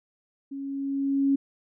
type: tone with level ramp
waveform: sine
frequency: 275.7 Hz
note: C#4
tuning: 9 cents flat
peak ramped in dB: -33 to -18 dBFS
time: 0.51-1.36 s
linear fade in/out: 10 ms
effects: none